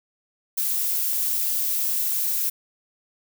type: noise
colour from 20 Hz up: violet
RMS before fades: -24 dBFS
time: 0.57-2.5 s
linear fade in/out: 10 ms
effects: none